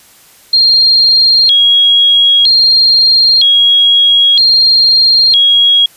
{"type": "tone with vibrato", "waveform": "sine", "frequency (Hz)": 3727, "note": "A#7", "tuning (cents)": -1, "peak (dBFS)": -4, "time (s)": [0.53, 5.86], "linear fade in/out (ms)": 5, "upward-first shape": "square", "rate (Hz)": 0.52, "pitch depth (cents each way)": 210, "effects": ["white hiss -42 dBFS RMS until 5.96 s", "resampled to 32000 Hz"]}